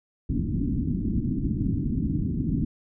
white low-pass noise, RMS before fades -26 dBFS, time 0.29-2.65 s, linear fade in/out 5 ms, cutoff 290 Hz, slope 48 dB/octave, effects none

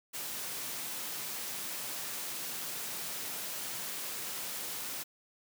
white high-pass noise, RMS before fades -39 dBFS, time 0.13-5.04 s, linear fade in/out 20 ms, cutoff 110 Hz, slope 48 dB/octave, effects none

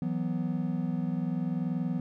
triangle chord, E suspended second, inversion none, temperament just, 164.81 / 185.42 / 247.2 Hz, E3 / F#3 / B3, 0 / +4 / +2 cents, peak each -30 / -31 / -31 dBFS, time 0.02-2 s, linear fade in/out 2 ms, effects none

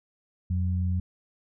sine tone pair together, 87.4 / 183.76 Hz, F2 / F#3, +2 / -12 cents, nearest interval octave + minor second, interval 1286 cents, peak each -24 / -32 dBFS, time 0.5-1 s, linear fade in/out 5 ms, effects none

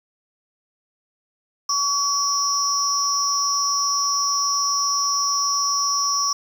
sine tone cluster, 1127 / 5300 / 5760 Hz, C#6 / E8 / F#8, +28 / +9 / -47 cents, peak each -23 dBFS, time 1.69-6.33 s, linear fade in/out 5 ms, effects 7-bit

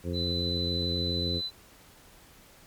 harmonic tone, 87.31 Hz, F2, in tune, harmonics 1 / 2 / 3 / 4 / 5 / 6, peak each -32 / -35 / -37 / -38 / -39 / -40 dBFS, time 0.03-1.42 s, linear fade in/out 50 ms
sine tone, 4012 Hz, B7, 26 cents sharp, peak -30 dBFS, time 0.13-1.51 s, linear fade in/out 50 ms
effects pink hiss -55 dBFS RMS until 2.66 s + MP3 96 kbps

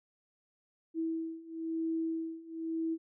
sine beating tone pair, 325.1 / 326.1 Hz, E4 / E4, -24 / -19 cents, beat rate 1 Hz, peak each -37 / -35 dBFS, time 0.94-2.98 s, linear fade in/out 50 ms, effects none

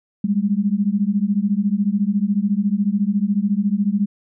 sine beating tone pair, 196 / 210 Hz, G3 / G#3, 0 / +19 cents, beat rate 14 Hz, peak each -19 dBFS, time 0.24-4.06 s, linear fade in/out 5 ms, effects none

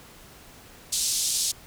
white band-pass noise, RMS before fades -26 dBFS, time 0.92-1.52 s, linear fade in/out 10 ms, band 3800 to 9400 Hz, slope 24 dB/octave, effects pink hiss -49 dBFS RMS until 1.66 s

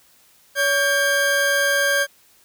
40% pulse tone pair together, 565 / 1594.9 Hz, C#5 / G6, +33 / +29 cents, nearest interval octave + tritone, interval 1796 cents, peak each -21 / -17 dBFS, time 0.55-2.07 s, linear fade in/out 50 ms, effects white hiss -55 dBFS RMS until 2.44 s

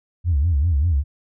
sine tone with vibrato, 77.78 Hz, D#2, in tune, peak -14 dBFS, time 0.24-1.04 s, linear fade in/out 50 ms, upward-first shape sine, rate 5.1 Hz, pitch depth 230 cents each way, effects tanh soft clip ceiling -11 dBFS

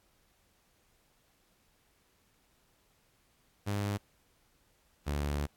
sawtooth tone pair in turn, 101.8 / 72.48 Hz, G#2 / D2, -34 / -22 cents, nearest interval tritone, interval 588 cents, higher first, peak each -27 dBFS, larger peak neither, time 3.66-3.98 / 5.06-5.47 s, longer second, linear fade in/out 20 ms, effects pink hiss -70 dBFS RMS until 5.56 s + AAC 64 kbps

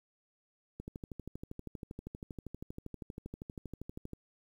click train, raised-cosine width 3 ms, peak -29 dBFS, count 43, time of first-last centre 0.8-4.133 s, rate 12.6 Hz, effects 10-bit

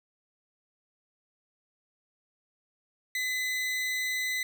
40% pulse tone pair together, 2020 / 3828 Hz, B6 / A#7, +39 / +45 cents, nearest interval major seventh, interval 1106 cents, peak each -28 / -39 dBFS, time 3.15-4.43 s, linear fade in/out 2 ms, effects none

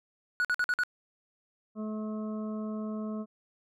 triangle tone bursts, 1465 Hz, F#6, 18 cents flat, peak -23 dBFS, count 5, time 0.4-0.835 s, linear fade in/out 0 ms, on 47 ms, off 50 ms
harmonic tone, 215.2 Hz, A3, 38 cents flat, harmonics 1 / 2 / 3 / 5 / 6, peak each -33 / -43 / -44 / -49 / -52 dBFS, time 1.75-3.26 s, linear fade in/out 50 ms
effects none

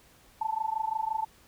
sine tone with amplitude modulation, 880 Hz, A5, in tune, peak -24 dBFS, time 0.41-1.25 s, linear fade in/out 5 ms, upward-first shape sine, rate 25.8 Hz, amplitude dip 90%, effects pink hiss -59 dBFS RMS until 1.47 s

